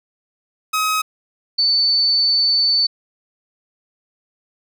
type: tone pair in turn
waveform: sawtooth / sine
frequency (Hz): 1269 / 4510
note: D#6 / C#8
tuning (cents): +34 / +29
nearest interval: octave + minor seventh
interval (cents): 2195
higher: second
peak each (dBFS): -13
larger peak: neither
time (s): 0.73-1.02 / 1.58-2.87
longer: second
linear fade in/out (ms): 10
effects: none